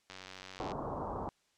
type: click train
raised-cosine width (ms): 0.2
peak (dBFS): -29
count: 59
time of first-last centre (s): 0.1-0.718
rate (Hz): 93.8
type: low-pass noise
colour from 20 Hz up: white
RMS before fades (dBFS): -39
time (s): 0.6-1.29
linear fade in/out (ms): 0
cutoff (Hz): 1100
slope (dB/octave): 48
effects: white hiss -73 dBFS RMS until 1.57 s + low-pass 7000 Hz 12 dB/octave